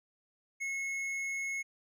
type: tone with hard clipping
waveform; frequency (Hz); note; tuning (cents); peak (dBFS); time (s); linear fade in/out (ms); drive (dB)
sine; 2179; C#7; -30; -35; 0.6-1.63; 20; 7
effects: none